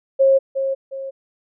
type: tone with echo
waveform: sine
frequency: 540 Hz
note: C#5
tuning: 45 cents flat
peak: -10 dBFS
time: 0.19-0.39 s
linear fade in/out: 20 ms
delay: 360 ms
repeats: 2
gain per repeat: -8 dB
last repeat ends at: 1.11 s
effects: none